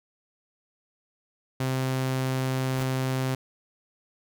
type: tone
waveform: sawtooth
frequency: 130.81 Hz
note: C3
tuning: in tune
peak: -21 dBFS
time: 1.6-3.35 s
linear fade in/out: 5 ms
type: noise with exponential growth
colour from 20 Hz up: pink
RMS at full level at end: -36 dBFS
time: 2.6-2.83 s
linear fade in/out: 5 ms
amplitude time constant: 48 ms
effects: none